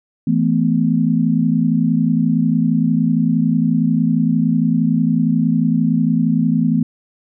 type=chord; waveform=sine; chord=E suspended fourth; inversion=none; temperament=equal with one note detuned; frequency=164.81 / 220 / 251 Hz; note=E3 / A3 / B3; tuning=0 / 0 / +28 cents; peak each=-17 dBFS; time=0.27-6.83 s; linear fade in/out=5 ms; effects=none